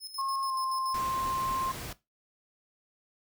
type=tone with tremolo; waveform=sawtooth; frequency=5180 Hz; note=E8; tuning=31 cents flat; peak=-34 dBFS; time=0-1 s; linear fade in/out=50 ms; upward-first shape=square; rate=7 Hz; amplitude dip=65%
type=tone with pitch glide; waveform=sine; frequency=1077 to 1054.2 Hz; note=C6 to C6; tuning=+50 to +13 cents; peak=-29 dBFS; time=0.18-1.72 s; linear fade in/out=10 ms; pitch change=-37 cents; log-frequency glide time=0.45-0.54 s
type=noise; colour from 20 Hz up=pink; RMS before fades=-40 dBFS; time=0.94-1.93 s; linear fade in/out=5 ms
effects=noise-tail reverb RT60 0.2 s tail -17 dB re dry